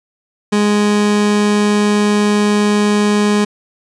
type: tone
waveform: 30% pulse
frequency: 207.7 Hz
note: G#3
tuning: in tune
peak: -8 dBFS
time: 0.52-3.45 s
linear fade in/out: 10 ms
effects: resampled to 22050 Hz